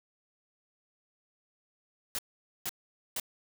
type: noise bursts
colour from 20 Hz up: white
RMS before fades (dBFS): -34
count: 3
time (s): 2.15-3.198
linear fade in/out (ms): 0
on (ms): 36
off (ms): 470
effects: none